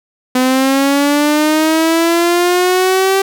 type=linear sweep; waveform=sawtooth; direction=up; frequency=252.5 to 390 Hz; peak=-6 dBFS; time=0.35-3.22 s; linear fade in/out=5 ms; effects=none